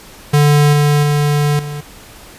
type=tone with level steps; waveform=square; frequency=146.83 Hz; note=D3; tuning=in tune; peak=-8 / -10 / -12 / -23 dBFS; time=0.33-1.81 s; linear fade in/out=10 ms; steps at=0.73 / 1.03 / 1.59 s; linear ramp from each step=2 ms; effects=pink hiss -38 dBFS RMS until 2.38 s + resampled to 32000 Hz